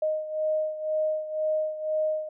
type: beating tone pair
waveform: sine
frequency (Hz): 620 / 622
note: D#5 / D#5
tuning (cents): -6 / -1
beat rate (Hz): 2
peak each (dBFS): -26 / -31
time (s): 0.02-2.29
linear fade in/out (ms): 5
effects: none